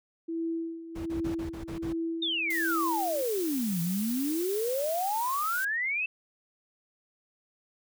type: tone with tremolo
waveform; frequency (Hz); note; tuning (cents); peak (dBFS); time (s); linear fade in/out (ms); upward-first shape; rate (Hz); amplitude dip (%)
sine; 330; E4; +2; -28; 0.28-3.22; 10; sine; 1.3; 75
type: noise bursts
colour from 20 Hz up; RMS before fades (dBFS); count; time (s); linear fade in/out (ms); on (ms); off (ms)
brown; -35; 7; 0.95-1.93; 10; 110; 35
type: exponential two-way sweep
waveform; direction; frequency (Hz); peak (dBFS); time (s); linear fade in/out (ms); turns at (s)
sine; down then up; 3729 to 164.5 to 2677; -27; 2.22-6.06; 5; 3.81
type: noise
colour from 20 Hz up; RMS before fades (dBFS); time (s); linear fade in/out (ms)
blue; -38; 2.5-5.65; 5
effects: high-pass 60 Hz 12 dB/octave